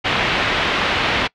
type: low-pass noise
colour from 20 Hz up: white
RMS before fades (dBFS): -19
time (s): 0.04-1.28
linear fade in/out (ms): 20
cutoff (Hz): 3200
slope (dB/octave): 24
effects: noise-tail reverb RT60 0.1 s tail -24 dB re dry